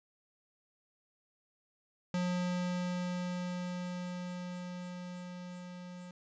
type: tone with level ramp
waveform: square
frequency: 179.1 Hz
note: F3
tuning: 44 cents sharp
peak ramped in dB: -31 to -46 dBFS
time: 2.14-6.11 s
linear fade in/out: 2 ms
effects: resampled to 16000 Hz + 11-bit